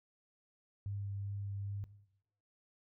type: tone with vibrato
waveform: sine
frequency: 100 Hz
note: G2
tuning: 35 cents sharp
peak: -37 dBFS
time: 0.86-1.84 s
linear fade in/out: 0 ms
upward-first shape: sine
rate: 2.5 Hz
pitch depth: 8 cents each way
effects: noise-tail reverb RT60 0.8 s tail -17 dB re dry